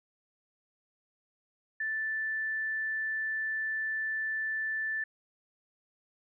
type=tone; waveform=sine; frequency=1760 Hz; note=A6; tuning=in tune; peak=-30 dBFS; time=1.8-5.04 s; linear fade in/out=5 ms; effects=none